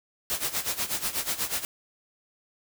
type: noise with tremolo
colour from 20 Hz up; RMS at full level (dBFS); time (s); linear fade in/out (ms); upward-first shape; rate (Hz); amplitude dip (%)
white; -27; 0.3-1.65; 0; sine; 8.2; 80
effects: none